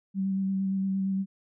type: tone with vibrato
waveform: sine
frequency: 192.8 Hz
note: G3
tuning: 28 cents flat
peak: -25 dBFS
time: 0.14-1.26 s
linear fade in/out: 50 ms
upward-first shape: square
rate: 8.7 Hz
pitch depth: 13 cents each way
effects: none